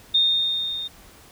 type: tone with level ramp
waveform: sine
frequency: 3664 Hz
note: A#7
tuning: 31 cents flat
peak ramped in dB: -14 to -28 dBFS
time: 0.14-0.88 s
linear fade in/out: 10 ms
effects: pink hiss -49 dBFS RMS until 1.31 s